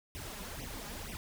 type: noise with flanger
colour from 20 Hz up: pink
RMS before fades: -43 dBFS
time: 0.15-1.17 s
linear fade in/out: 0 ms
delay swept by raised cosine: 0.33 to 4.93 ms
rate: 2.1 Hz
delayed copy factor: +0.95
effects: none